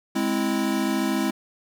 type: chord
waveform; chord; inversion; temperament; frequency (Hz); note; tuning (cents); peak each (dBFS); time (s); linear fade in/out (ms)
square; Ab augmented; none; equal; 207.7 / 261.6 / 329.6; Ab3 / C4 / E4; 0 / 0 / 0; -27; 0.15-1.31; 10
effects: none